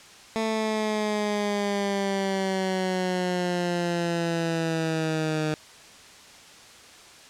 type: exponential sweep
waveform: 15% pulse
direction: down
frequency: 222.6 to 153.6 Hz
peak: -18 dBFS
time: 0.36-5.54 s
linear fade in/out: 0 ms
effects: white hiss -48 dBFS RMS until 7.29 s + low-pass 7000 Hz 12 dB/octave